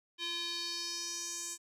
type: tone with band-pass filter sweep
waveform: square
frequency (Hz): 343.2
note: F4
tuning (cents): -30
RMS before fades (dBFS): -39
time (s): 0.18-1.58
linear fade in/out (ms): 50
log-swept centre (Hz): 3400 to 7600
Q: 3.9
effects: none